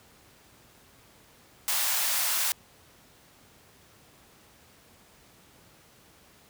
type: high-pass noise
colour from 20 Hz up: white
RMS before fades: -27 dBFS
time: 1.68-2.52 s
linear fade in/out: 0 ms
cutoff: 670 Hz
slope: 24 dB/octave
effects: pink hiss -57 dBFS RMS until 6.49 s + high-pass 60 Hz 12 dB/octave